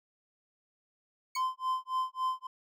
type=tone with exponential decay; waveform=20% pulse; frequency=2224 Hz; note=C#7; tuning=5 cents sharp; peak=-28 dBFS; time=1.35-1.45 s; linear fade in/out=5 ms; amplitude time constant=20 ms
type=tone with tremolo; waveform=triangle; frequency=1033 Hz; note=C6; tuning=22 cents flat; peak=-25 dBFS; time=1.36-2.47 s; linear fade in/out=5 ms; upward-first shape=sine; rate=3.6 Hz; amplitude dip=100%
effects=none